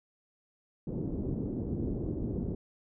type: low-pass noise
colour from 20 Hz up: white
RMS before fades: -34 dBFS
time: 0.87-2.55 s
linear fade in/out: 5 ms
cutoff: 350 Hz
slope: 24 dB/octave
effects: none